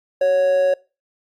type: tone with amplitude modulation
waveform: triangle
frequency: 554.4 Hz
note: C#5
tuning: in tune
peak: -10 dBFS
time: 0.21-0.74 s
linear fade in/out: 5 ms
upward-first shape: sine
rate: 177 Hz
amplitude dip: 35%
effects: noise-tail reverb RT60 0.3 s tail -22 dB re dry + Opus 48 kbps